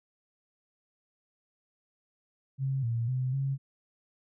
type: tone with pitch steps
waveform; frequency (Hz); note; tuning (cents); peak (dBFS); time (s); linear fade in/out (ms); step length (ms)
sine; 134.6 / 116.2 / 128.6 / 136.3; C3 / A#2 / C3 / C#3; +49 / -5 / -30 / -29; -27; 2.58-3.58; 50; 250
effects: none